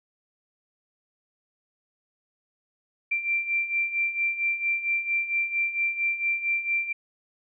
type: beating tone pair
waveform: sine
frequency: 2355 / 2359.4 Hz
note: D7 / D7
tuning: +4 / +7 cents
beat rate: 4.4 Hz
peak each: -30 / -25 dBFS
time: 3.11-6.93 s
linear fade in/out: 10 ms
effects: none